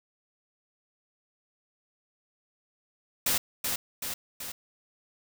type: noise with echo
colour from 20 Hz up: white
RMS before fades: -26 dBFS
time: 3.26-3.38 s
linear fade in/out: 5 ms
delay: 380 ms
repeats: 3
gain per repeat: -4 dB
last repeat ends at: 4.52 s
effects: none